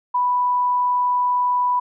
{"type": "tone", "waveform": "sine", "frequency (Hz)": 987.8, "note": "B5", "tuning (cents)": 0, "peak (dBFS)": -16, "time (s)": [0.14, 1.8], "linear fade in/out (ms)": 10, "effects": []}